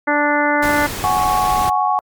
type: harmonic tone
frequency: 293.2 Hz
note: D4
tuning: 3 cents flat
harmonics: 1 / 2 / 3 / 4 / 5 / 6 / 7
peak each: -20 / -20 / -19 / -24 / -20 / -23 / -23 dBFS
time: 0.07-0.87 s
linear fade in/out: 10 ms
type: noise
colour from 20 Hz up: pink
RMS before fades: -25 dBFS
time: 0.62-1.7 s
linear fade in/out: 10 ms
type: chord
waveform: sine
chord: F# suspended second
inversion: none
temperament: just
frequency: 740 / 832.5 / 1110 Hz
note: F#5 / G#5 / C#6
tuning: 0 / +4 / +2 cents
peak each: -18 dBFS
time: 1.04-1.99 s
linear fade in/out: 0 ms
effects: MP3 96 kbps